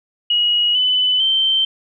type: tone with pitch steps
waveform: sine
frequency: 2900 / 3006 / 3115 Hz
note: F#7 / F#7 / G7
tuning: -35 / +27 / -12 cents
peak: -13 dBFS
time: 0.3-1.65 s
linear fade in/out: 5 ms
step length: 450 ms
effects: none